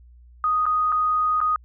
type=tone with dropouts; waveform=sine; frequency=1244.5 Hz; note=D#6; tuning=in tune; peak=-18 dBFS; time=0.44-1.56 s; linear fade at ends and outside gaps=1 ms; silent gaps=0.656-0.664 / 0.92-0.924 / 1.404-1.413 s; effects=added 60 Hz sine -46 dBFS peak until 1.64 s